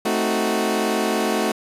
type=chord; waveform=20% pulse; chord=A diminished seventh; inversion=none; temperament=equal; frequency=220 / 261.6 / 311.1 / 370 Hz; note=A3 / C4 / Eb4 / Gb4; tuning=0 / 0 / 0 / 0 cents; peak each=-18 / -23 / -22 / -19 dBFS; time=0.05-1.52 s; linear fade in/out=5 ms; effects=resampled to 32000 Hz